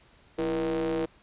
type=ring-modulated tone; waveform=square; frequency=74.9 Hz; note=D2; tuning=35 cents sharp; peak=-24 dBFS; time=0.38-1.06 s; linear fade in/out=10 ms; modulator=405 Hz; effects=pink hiss -59 dBFS RMS until 1.22 s + resampled to 8000 Hz